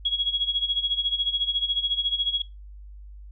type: tone with tremolo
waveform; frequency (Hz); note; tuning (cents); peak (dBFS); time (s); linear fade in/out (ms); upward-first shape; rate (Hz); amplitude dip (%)
sine; 3322; G#7; 0; -19; 0.05-2.42; 5; sine; 14; 80
effects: noise-tail reverb RT60 0.2 s tail -18 dB re dry + added 50 Hz sine -40 dBFS peak until 3.31 s